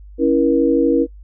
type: chord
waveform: sine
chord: A# diminished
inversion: first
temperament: equal with one note detuned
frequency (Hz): 277.2 / 329.6 / 477.3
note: C#4 / E4 / A#4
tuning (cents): 0 / 0 / +41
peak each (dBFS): -16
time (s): 0.18-1.07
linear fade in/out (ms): 50
effects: noise-tail reverb RT60 0.1 s tail -21 dB re dry + added 50 Hz sine -36 dBFS peak until 1.23 s